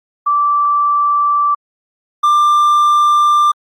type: tone pair in turn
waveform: sine / triangle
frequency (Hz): 1166 / 1187.8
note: D6 / D6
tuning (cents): -13 / +19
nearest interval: unison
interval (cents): 32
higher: second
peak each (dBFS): -10 / -6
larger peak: second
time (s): 0.26-1.55 / 2.23-3.52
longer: neither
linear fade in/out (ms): 10
effects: Opus 48 kbps